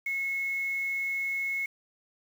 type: tone with quantisation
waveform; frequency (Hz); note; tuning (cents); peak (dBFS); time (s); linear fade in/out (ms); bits
sine; 2182; C#7; -28; -28; 0.06-1.66; 5; 8
effects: none